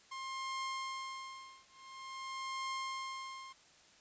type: tone with tremolo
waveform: sawtooth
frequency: 1062 Hz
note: C6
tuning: 25 cents sharp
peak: -33 dBFS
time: 0.11-3.53 s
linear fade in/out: 10 ms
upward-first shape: triangle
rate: 0.48 Hz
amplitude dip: 100%
effects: white hiss -63 dBFS RMS until 4 s + resampled to 16000 Hz